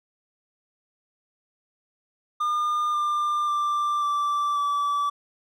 triangle tone with pitch steps, 1209 / 1195.1 / 1181.4 / 1167.8 / 1154.4 Hz, D6 / D6 / D6 / D6 / D6, +50 / +30 / +10 / -10 / -30 cents, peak -20 dBFS, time 2.4-5.1 s, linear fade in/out 10 ms, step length 540 ms, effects none

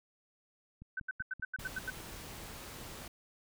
click train, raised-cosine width 5 ms, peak -37 dBFS, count 7, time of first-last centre 0.82-1.974 s, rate 5.2 Hz
sine tone bursts, 1522 Hz, F#6, 48 cents sharp, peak -34 dBFS, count 9, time 0.97-1.902 s, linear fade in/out 5 ms, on 28 ms, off 85 ms
pink noise, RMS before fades -47 dBFS, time 1.59-3.08 s, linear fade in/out 5 ms
effects none

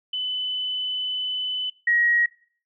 sine tone pair in turn, 3010 / 1896.2 Hz, F#7 / A#6, +29 / +29 cents, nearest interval minor sixth, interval 800 cents, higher first, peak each -24 / -17 dBFS, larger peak second, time 0.13-1.7 / 1.87-2.26 s, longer first, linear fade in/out 5 ms, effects noise-tail reverb RT60 0.5 s tail -21 dB re dry

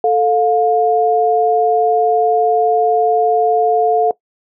sine tone pair together, 441.2 / 709.4 Hz, A4 / F5, +5 / +27 cents, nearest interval minor sixth, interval 822 cents, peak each -13 / -13 dBFS, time 0.04-4.11 s, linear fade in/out 2 ms, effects noise-tail reverb RT60 0.1 s tail -19 dB re dry

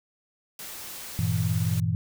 white noise, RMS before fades -39 dBFS, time 0.59-1.8 s, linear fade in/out 2 ms
sine chord, E diminished, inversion first, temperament equal with one note detuned, 98 / 116.54 / 162.45 Hz, G2 / Bb2 / E3, 0 / 0 / -25 cents, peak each -27 dBFS, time 1.19-1.95 s, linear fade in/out 0 ms
effects none

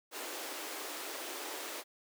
pink high-pass noise, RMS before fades -42 dBFS, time 0.11-1.84 s, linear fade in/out 50 ms, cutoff 300 Hz, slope 48 dB/octave, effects none

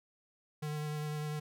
square tone with vibrato, 150.8 Hz, D3, 46 cents sharp, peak -36 dBFS, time 0.62-1.4 s, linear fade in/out 10 ms, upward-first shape sine, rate 10 Hz, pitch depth 15 cents each way, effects none

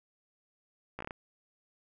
slowing click train, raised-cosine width 0.5 ms, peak -24 dBFS, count 6, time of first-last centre 0.99-1.108 s, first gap 15 ms, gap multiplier 1.23, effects none

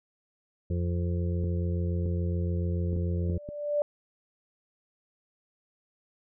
harmonic tone, 87 Hz, F2, 6 cents flat, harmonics 1 / 2 / 4 / 5 / 6, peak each -27 / -33 / -39 / -41 / -43 dBFS, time 0.7-3.38 s, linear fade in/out 5 ms
clicks, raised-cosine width 3 ms, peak -25 dBFS, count 6, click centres 1.441 / 2.061 / 2.93 / 2.964 / 3.299 / 3.489 s
sine tone with exponential growth, 587.3 Hz, D5, in tune, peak -21 dBFS, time 3.08-3.82 s, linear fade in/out 1 ms, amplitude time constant 160 ms
effects none

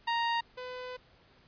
sawtooth tone pair in turn, 932.3 / 502.8 Hz, A#5 / B4, 0 / +31 cents, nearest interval major seventh, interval 1069 cents, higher first, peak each -24 / -35 dBFS, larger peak first, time 0.07-0.41 / 0.57-0.97 s, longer second, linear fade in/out 10 ms, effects pink hiss -62 dBFS RMS until 1.47 s + resampled to 11025 Hz

